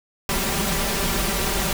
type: noise with comb filter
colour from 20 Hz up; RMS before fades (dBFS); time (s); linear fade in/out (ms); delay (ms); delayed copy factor
pink; -23; 0.29-1.73; 2; 5.1; +0.85
effects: none